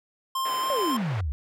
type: tone with vibrato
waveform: square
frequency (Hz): 1046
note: C6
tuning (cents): -1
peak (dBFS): -26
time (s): 0.35-0.97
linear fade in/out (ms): 5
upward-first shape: square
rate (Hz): 3.6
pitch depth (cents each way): 15
type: band-pass noise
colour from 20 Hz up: pink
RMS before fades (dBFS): -38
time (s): 0.45-1.21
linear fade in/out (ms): 5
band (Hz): 520 to 2200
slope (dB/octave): 12
type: exponential sweep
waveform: sine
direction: down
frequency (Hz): 611 to 63.8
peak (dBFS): -25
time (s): 0.7-1.32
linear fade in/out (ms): 0
effects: none